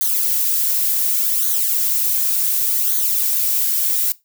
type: noise with flanger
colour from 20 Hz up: violet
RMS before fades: -18 dBFS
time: 0.01-4.12 s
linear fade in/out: 0 ms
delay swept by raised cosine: 0.38 to 3.48 ms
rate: 0.68 Hz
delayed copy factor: -0.7
effects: noise-tail reverb RT60 0.2 s tail -19 dB re dry